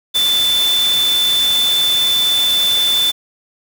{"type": "tone in noise", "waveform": "sine", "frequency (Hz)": 3520, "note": "A7", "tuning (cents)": 0, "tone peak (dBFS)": -12, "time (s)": [0.14, 3.12], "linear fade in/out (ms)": 20, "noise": "white", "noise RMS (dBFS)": -23, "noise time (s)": [0.14, 3.12], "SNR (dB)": 8, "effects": []}